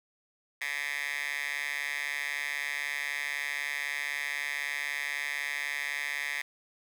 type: tone with high-pass filter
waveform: 10% pulse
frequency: 143.9 Hz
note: D3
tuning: 35 cents flat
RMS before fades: -34 dBFS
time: 0.61-6.42 s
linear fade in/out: 5 ms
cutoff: 1900 Hz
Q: 4.4
effects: none